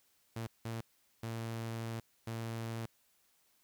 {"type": "tone bursts at uneven times", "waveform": "sawtooth", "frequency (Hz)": 114.1, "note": "A#2", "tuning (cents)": -37, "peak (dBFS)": -34, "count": 4, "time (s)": [[0.36, 0.47], [0.65, 0.81], [1.23, 2], [2.27, 2.86]], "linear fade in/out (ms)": 5, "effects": ["white hiss -72 dBFS RMS until 3.63 s"]}